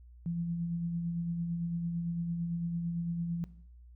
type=tone with tremolo; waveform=sine; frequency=170 Hz; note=F3; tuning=46 cents flat; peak=-30 dBFS; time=0.26-3.44 s; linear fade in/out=0 ms; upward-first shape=sine; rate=8.9 Hz; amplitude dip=35%; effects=noise-tail reverb RT60 0.7 s tail -18 dB re dry + added 60 Hz sine -51 dBFS peak until 3.95 s